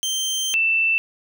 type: tone pair in turn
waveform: 25% pulse / sine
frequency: 3136 / 2664 Hz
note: G7 / E7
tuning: 0 / +18 cents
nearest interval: minor third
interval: 282 cents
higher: first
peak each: -18 / -16 dBFS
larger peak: second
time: 0.03-0.54 / 0.54-0.98 s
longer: first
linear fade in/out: 0 ms
effects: none